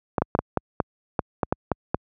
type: clicks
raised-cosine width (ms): 1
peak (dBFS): -6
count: 11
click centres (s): 0.182 / 0.22 / 0.351 / 0.39 / 0.573 / 0.802 / 1.192 / 1.432 / 1.525 / 1.717 / 1.945
effects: high-pass 60 Hz 12 dB/octave